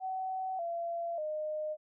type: tone with pitch steps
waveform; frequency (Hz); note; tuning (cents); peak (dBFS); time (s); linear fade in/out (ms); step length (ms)
sine; 755 / 680.4 / 613.3; F#5 / F5 / D#5; +35 / -45 / -25; -33; 0-1.77; 50; 590
effects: none